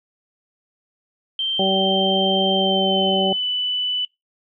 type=tone with pitch glide; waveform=sine; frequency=3136 to 2987 Hz; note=G7 to F#7; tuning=0 to +16 cents; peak=-20 dBFS; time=1.39-4.05 s; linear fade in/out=2 ms; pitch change=-84 cents; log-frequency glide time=2.56-3.46 s
type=harmonic tone; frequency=191.8 Hz; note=G3; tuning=37 cents flat; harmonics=1 / 2 / 3 / 4; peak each=-23 / -23 / -23 / -23 dBFS; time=1.59-3.33 s; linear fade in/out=5 ms
effects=noise-tail reverb RT60 0.2 s tail -24 dB re dry